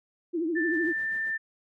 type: tone with vibrato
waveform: sine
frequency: 329.6 Hz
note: E4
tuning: in tune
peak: -25 dBFS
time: 0.33-0.93 s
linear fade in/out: 20 ms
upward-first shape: triangle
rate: 13 Hz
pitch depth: 140 cents each way
type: tone with pitch glide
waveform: sine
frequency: 1770 to 1784.4 Hz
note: A6 to A6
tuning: +10 to +24 cents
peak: -27 dBFS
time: 0.55-1.38 s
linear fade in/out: 20 ms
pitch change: +14 cents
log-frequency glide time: 0.69-1.14 s
type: noise with tremolo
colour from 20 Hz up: brown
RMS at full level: -44 dBFS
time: 0.7-1.33 s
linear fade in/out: 50 ms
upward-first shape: sine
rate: 7.2 Hz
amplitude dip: 70%
effects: high-pass 200 Hz 12 dB/octave